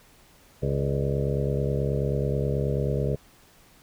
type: harmonic tone with a mistuned harmonic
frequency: 69.3 Hz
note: C#2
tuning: in tune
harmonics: 1 / 2 / 3 / 4 / 5 / 6 / 7 / 8 / 9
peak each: -31 / -26 / -34 / -41 / -38 / -31 / -32 / -36 / -39 dBFS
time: 0.62-3.16 s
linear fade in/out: 10 ms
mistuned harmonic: 8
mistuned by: +77 cents
effects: pink hiss -56 dBFS RMS until 3.82 s